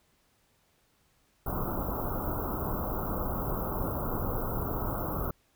pink band-stop noise, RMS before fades -32 dBFS, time 1.46-5.31 s, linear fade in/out 5 ms, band 1400 to 13000 Hz, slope 96 dB/octave, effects pink hiss -69 dBFS RMS until 5.55 s

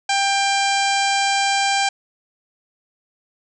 harmonic tone with a mistuned harmonic, 792 Hz, G5, 18 cents sharp, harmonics 1 / 2 / 3 / 4 / 5 / 6 / 7 / 8 / 9 / 10, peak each -19 / -25 / -24 / -27 / -30 / -29 / -31 / -33 / -32 / -32 dBFS, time 0.09-1.89 s, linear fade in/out 5 ms, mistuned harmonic 5, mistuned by +20 cents, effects none

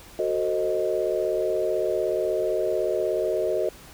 sine chord, F# diminished seventh, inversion none, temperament equal with one note detuned, 370 / 446.1 / 523.3 / 622.3 Hz, F#4 / A4 / C5 / Eb5, 0 / +24 / 0 / 0 cents, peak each -27 / -28 / -30 / -26 dBFS, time 0.19-3.69 s, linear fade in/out 2 ms, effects pink hiss -47 dBFS RMS until 3.93 s

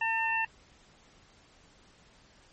harmonic tone, 901 Hz, A5, 41 cents sharp, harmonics 1 / 2 / 3, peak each -31 / -31 / -31 dBFS, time 0.01-0.45 s, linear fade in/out 5 ms, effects pink hiss -60 dBFS RMS until 2.52 s + MP3 32 kbps

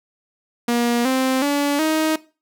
sawtooth tone with pitch steps, 238.1 / 261.2 / 286.4 / 314.2 Hz, A#3 / C4 / D4 / D#4, +37 / -3 / -43 / +17 cents, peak -13 dBFS, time 0.68-2.16 s, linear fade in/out 5 ms, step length 370 ms, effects noise-tail reverb RT60 0.3 s tail -18 dB re dry

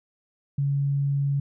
sine tone, 140.4 Hz, C#3, 22 cents sharp, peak -21 dBFS, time 0.58-1.4 s, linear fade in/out 5 ms, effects none

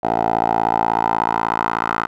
10% pulse tone with band-pass filter sweep, 56.4 Hz, A1, 44 cents sharp, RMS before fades -19 dBFS, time 0.03-2.07 s, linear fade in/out 10 ms, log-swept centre 680 to 1200 Hz, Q 3.9, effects none

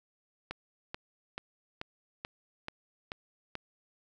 click train, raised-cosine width 0.3 ms, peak -21 dBFS, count 8, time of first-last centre 0.51-3.553 s, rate 2.3 Hz, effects none

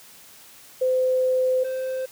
sine / triangle tone pair in turn, 513 / 519.9 Hz, C5 / C5, -34 / -11 cents, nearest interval unison, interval 23 cents, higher second, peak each -18 / -23 dBFS, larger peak first, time 0.81-1.64 / 1.64-2.06 s, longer first, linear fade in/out 10 ms, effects white hiss -48 dBFS RMS until 2.11 s + high-pass 60 Hz 12 dB/octave

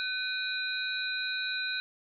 sine tone cluster, 1516 / 2462 / 3826 / 4049 Hz, F#6 / D#7 / A#7 / B7, +42 / -19 / +44 / +42 cents, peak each -33 / -38 / -38 / -37 dBFS, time 0-1.8 s, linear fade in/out 0 ms, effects none

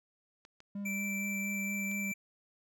clicks, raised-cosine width 0.2 ms, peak -36 dBFS, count 3, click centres 0.451 / 0.604 / 1.915 s
triangle tone with vibrato, 199.4 Hz, G3, 30 cents sharp, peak -34 dBFS, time 0.75-2.12 s, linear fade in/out 5 ms, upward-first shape sine, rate 4.3 Hz, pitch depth 20 cents each way
square tone, 2337 Hz, D7, 9 cents flat, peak -36 dBFS, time 0.85-2.14 s, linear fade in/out 10 ms
effects none

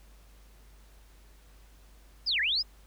sine linear two-way sweep, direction down then up, 5274 to 1626 to 5274 Hz, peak -25 dBFS, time 2.26-2.63 s, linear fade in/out 20 ms, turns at 2.4 s, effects added 50 Hz sine -53 dBFS peak until 2.86 s + pink hiss -62 dBFS RMS until 2.86 s

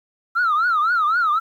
sine tone with vibrato, 1318.5 Hz, E6, in tune, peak -14 dBFS, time 0.35-1.4 s, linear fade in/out 20 ms, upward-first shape triangle, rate 3.9 Hz, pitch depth 210 cents each way, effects tanh soft clip ceiling -13 dBFS + 9-bit

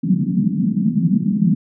white band-pass noise, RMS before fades -17 dBFS, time 0.03-1.55 s, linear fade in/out 10 ms, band 160 to 230 Hz, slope 48 dB/octave, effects none

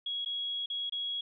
sine tone with dropouts, 3322 Hz, G#7, in tune, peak -32 dBFS, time 0.06-1.21 s, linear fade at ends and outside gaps 5 ms, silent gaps 0.249-0.259 / 0.66-0.7 / 0.897-0.922 s, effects none

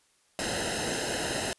pink noise with comb filter, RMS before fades -31 dBFS, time 0.39-1.53 s, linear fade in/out 0 ms, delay 0.87 ms, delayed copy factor -0.85, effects white hiss -67 dBFS RMS until 1.58 s + resampled to 24000 Hz

